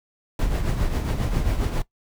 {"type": "noise with tremolo", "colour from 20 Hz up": "brown", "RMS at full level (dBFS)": -20, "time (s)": [0.39, 1.82], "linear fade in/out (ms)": 2, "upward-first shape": "triangle", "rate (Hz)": 7.4, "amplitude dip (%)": 60, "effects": ["noise-tail reverb RT60 0.1 s tail -18 dB re dry"]}